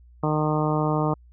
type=harmonic tone; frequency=152.9 Hz; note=D#3; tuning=30 cents flat; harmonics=1 / 2 / 3 / 4 / 5 / 6 / 7 / 8; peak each=-24 / -27 / -29 / -30 / -31 / -32 / -32 / -33 dBFS; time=0.23-1.14 s; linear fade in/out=5 ms; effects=added 60 Hz sine -48 dBFS peak until 1.32 s